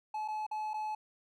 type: tone with dropouts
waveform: triangle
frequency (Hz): 858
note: A5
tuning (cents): -44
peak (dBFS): -32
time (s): 0.14-0.95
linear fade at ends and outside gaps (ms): 5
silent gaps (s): 0.279-0.283 / 0.466-0.512 / 0.735-0.74
effects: none